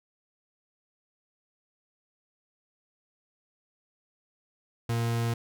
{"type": "tone", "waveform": "40% pulse", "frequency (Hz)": 116.54, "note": "A#2", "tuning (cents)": 0, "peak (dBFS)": -25, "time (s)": [4.89, 5.34], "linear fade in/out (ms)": 5, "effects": []}